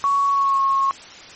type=tone with pitch glide; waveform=sine; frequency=1117 to 1089.6 Hz; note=C#6 to C#6; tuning=+13 to -30 cents; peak=-15 dBFS; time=0.04-0.91 s; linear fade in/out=0 ms; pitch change=-43 cents; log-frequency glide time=0.3-0.6 s; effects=white hiss -40 dBFS RMS until 1.35 s + MP3 32 kbps